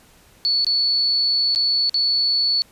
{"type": "tone with dropouts", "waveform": "sine", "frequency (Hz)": 4435, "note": "C#8", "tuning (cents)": 0, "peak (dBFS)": -16, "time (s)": [0.45, 2.62], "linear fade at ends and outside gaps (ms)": 0, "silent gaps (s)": [[0.646, 0.667], [1.549, 1.559], [1.895, 1.943]], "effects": ["pink hiss -52 dBFS RMS until 2.71 s", "resampled to 32000 Hz"]}